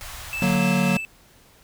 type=band-stop noise; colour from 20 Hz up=pink; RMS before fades=-37 dBFS; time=0.01-0.56 s; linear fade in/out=0 ms; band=110 to 710 Hz; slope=24 dB/octave
type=tone with tremolo; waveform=triangle; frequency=2637 Hz; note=E7; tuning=in tune; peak=-25 dBFS; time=0.33-1.05 s; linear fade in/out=0 ms; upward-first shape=square; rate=3.7 Hz; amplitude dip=25%
type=chord; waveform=square; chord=D augmented; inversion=none; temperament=equal; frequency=146.83 / 185 / 233.1 Hz; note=D3 / F#3 / A#3; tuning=0 / 0 / 0 cents; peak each=-27 / -21 / -25 dBFS; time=0.42-0.97 s; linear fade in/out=2 ms
effects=pink hiss -54 dBFS RMS until 1.63 s